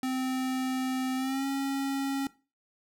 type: tone with pitch glide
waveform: square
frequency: 259.1 to 273.6 Hz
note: C4 to C#4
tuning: -17 to -23 cents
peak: -29 dBFS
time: 0.03-2.27 s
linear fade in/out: 2 ms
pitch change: +94 cents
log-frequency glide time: 1.16-1.46 s
effects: noise-tail reverb RT60 0.3 s tail -18 dB re dry